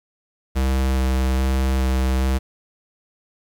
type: tone with vibrato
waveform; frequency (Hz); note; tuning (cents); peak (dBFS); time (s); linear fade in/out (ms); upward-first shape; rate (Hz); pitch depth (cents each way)
square; 65.41; C2; 0; -18; 0.55-2.39; 20; square; 1.2; 10
effects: 8-bit